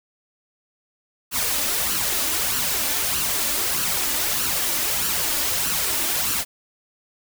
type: noise with flanger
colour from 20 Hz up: white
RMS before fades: -23 dBFS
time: 1.31-6.45 s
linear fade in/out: 50 ms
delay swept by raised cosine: 0.68 to 3.48 ms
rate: 1.6 Hz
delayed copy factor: +0.55
effects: none